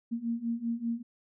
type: beating tone pair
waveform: sine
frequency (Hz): 229.8 / 234.9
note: A#3 / A#3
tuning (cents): -25 / +13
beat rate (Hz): 5.1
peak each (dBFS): -34 / -32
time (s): 0.11-1.03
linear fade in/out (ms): 20
effects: none